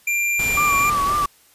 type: tone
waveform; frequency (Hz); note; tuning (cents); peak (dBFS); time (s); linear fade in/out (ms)
square; 2379; D7; +22; -19; 0.07-0.9; 5
type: noise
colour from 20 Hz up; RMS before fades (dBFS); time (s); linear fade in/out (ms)
pink; -29; 0.39-1.26; 5
type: tone with vibrato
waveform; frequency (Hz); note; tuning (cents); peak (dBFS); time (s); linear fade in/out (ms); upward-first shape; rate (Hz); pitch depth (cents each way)
sine; 1156; D6; -28; -17; 0.57-1.26; 5; sine; 3.8; 55
effects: white hiss -54 dBFS RMS until 1.54 s + resampled to 32000 Hz